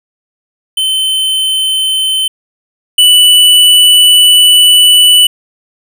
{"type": "tone pair in turn", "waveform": "square", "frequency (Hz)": [3070, 2971], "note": ["G7", "F#7"], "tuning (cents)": [-37, 6], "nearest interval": "minor second", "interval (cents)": 57, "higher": "first", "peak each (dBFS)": [-10, -3], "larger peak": "second", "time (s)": [[0.77, 2.28], [2.98, 5.27]], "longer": "second", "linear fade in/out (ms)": 5, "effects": []}